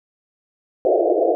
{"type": "band-pass noise", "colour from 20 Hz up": "pink", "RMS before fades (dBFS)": -17, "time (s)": [0.85, 1.35], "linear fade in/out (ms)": 0, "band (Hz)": [330, 710], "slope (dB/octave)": 96, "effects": []}